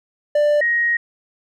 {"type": "tone pair in turn", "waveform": ["triangle", "sine"], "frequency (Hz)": [591, 1881.1], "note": ["D5", "A#6"], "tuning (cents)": [11, 15], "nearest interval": "octave + minor sixth", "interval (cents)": 2004, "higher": "second", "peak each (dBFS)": [-11, -15], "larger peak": "first", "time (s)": [[0.35, 0.61], [0.61, 0.97]], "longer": "second", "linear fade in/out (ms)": 5, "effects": []}